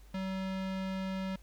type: tone with low-pass filter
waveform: square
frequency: 190 Hz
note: F#3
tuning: 46 cents sharp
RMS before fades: -36 dBFS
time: 0.14-1.36 s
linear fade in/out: 5 ms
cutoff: 3800 Hz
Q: 0.99
effects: added 50 Hz sine -52 dBFS peak until 1.42 s + pink hiss -64 dBFS RMS until 1.42 s